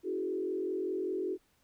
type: tone with frequency modulation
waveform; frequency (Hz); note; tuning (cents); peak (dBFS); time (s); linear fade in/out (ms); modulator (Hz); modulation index
sine; 371.9; F#4; +9; -31; 0.03-1.38; 50; 45.1; 1.1
effects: pink hiss -71 dBFS RMS until 1.63 s